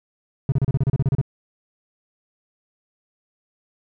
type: tone bursts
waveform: triangle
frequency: 135.1 Hz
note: C#3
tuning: 44 cents flat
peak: -13 dBFS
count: 12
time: 0.49-1.214 s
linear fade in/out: 2 ms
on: 31 ms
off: 32 ms
effects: none